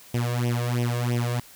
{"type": "tone with flanger", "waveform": "sawtooth", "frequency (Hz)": 120.7, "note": "B2", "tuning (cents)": -39, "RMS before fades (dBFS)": -25, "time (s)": [0.14, 1.4], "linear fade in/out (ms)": 5, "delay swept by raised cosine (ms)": [0.34, 1.84], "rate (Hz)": 3, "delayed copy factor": 1, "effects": ["white hiss -49 dBFS RMS until 1.55 s"]}